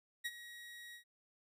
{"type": "tone with ADSR envelope", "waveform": "30% pulse", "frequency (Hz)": 1900, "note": "A#6", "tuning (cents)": 33, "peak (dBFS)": -33, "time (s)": [0.24, 1.04], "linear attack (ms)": 18, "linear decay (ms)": 41, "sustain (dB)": -14, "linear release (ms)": 98, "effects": []}